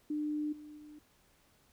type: tone with level steps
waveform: sine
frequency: 300 Hz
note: D4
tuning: 37 cents sharp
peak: -32 / -47 / -49 dBFS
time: 0.1-0.99 s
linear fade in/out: 5 ms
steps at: 0.52 / 0.77 s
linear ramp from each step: 10 ms
effects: pink hiss -68 dBFS RMS until 1.72 s